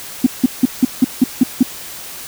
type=tone bursts; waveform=sine; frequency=253.6 Hz; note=B3; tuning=46 cents sharp; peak=-4 dBFS; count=8; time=0.24-1.63 s; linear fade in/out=5 ms; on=25 ms; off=170 ms; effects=tanh soft clip ceiling 0 dBFS + white hiss -31 dBFS RMS until 2.27 s